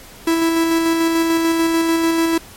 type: tone with tremolo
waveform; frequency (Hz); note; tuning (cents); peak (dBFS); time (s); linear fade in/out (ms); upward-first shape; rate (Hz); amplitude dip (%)
45% pulse; 329.6; E4; 0; -13; 0.27-2.38; 5; square; 6.8; 25
effects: pink hiss -40 dBFS RMS until 2.56 s + MP3 64 kbps